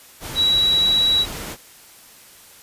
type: tone in noise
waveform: sine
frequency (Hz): 3895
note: B7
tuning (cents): -25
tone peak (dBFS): -14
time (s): 0.35-1.26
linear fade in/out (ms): 50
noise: pink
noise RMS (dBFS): -31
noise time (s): 0.2-1.57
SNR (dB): +14
effects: white hiss -46 dBFS RMS until 2.62 s + resampled to 32000 Hz